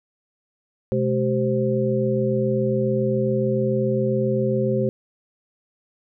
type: tone cluster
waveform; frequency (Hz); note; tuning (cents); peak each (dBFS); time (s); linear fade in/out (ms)
sine; 126.1 / 213.3 / 384.4 / 522; B2 / G#3 / G4 / C5; +36 / +46 / -34 / -4; -24; 0.92-4.89; 0
effects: none